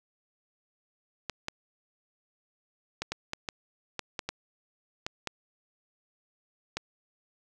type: clicks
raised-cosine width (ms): 0.2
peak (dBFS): -15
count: 12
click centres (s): 1.297 / 1.484 / 3.02 / 3.12 / 3.334 / 3.488 / 3.993 / 4.192 / 4.29 / 5.065 / 5.273 / 6.77
effects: none